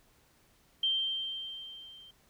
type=tone with level ramp; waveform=sine; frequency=3144 Hz; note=G7; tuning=4 cents sharp; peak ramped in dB=-25 to -51 dBFS; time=0.83-2.11 s; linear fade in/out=5 ms; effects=pink hiss -66 dBFS RMS until 2.29 s